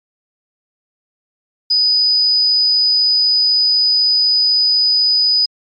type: tone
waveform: sine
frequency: 4978 Hz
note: D#8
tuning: in tune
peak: -10 dBFS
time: 1.7-5.46 s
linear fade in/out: 10 ms
effects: MP3 32 kbps

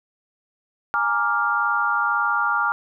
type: chord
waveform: sine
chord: Bb dominant seventh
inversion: third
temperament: equal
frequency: 830.6 / 932.3 / 1174.7 / 1396.9 Hz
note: Ab5 / Bb5 / D6 / F6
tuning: 0 / 0 / 0 / 0 cents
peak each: -27 / -27 / -24 / -21 dBFS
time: 0.94-2.72 s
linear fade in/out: 0 ms
effects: none

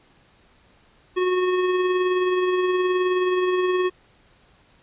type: tone with tremolo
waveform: square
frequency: 365.7 Hz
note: F#4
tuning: 20 cents flat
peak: -18 dBFS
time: 1.16-3.9 s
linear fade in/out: 20 ms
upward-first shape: triangle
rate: 19 Hz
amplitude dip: 35%
effects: pink hiss -57 dBFS RMS until 4.82 s + resampled to 8000 Hz

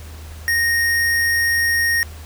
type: tone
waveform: square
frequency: 1859 Hz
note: A#6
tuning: 5 cents flat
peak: -16 dBFS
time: 0.48-2.03 s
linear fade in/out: 0 ms
effects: added 78 Hz sine -33 dBFS peak until 2.25 s + pink hiss -42 dBFS RMS until 2.25 s

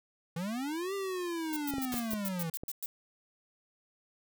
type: linear two-way sweep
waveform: square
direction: up then down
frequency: 159.1 to 399.7 to 159.1 Hz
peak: -34 dBFS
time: 0.36-2.5 s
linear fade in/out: 5 ms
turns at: 0.94 s
type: noise bursts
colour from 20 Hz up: violet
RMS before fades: -37 dBFS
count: 10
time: 1.53-2.86 s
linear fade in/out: 0 ms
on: 34 ms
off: 110 ms
type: clicks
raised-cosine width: 2 ms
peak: -26 dBFS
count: 5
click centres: 1.738 / 1.783 / 1.941 / 2.134 / 2.635 s
type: noise with exponential decay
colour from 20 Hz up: white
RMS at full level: -37 dBFS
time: 1.92-2.27 s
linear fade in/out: 1 ms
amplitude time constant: 75 ms
effects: none

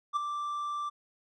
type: tone with ADSR envelope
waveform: triangle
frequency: 1174.7 Hz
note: D6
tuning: in tune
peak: -22 dBFS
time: 0.13-0.9 s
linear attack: 34 ms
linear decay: 11 ms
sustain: -8 dB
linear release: 18 ms
effects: resampled to 22050 Hz

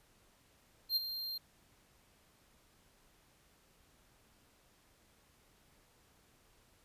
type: tone with ADSR envelope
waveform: square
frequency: 4186 Hz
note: C8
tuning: in tune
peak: -28 dBFS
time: 0.89-1.38 s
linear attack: 73 ms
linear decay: 21 ms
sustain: -11 dB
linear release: 7 ms
effects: pink hiss -68 dBFS RMS until 6.84 s + resampled to 32000 Hz

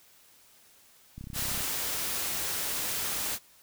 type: click train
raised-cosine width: 5 ms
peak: -29 dBFS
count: 15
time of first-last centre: 1.18-1.607 s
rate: 32.8 Hz
type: noise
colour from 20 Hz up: white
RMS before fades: -32 dBFS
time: 1.33-3.39 s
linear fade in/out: 50 ms
effects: white hiss -59 dBFS RMS until 3.62 s

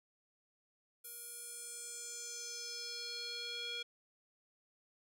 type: tone with band-pass filter sweep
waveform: square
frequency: 474.8 Hz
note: A#4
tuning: 32 cents sharp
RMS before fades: -45 dBFS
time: 1.04-3.83 s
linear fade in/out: 10 ms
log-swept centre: 12000 to 3200 Hz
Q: 3.4
effects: none

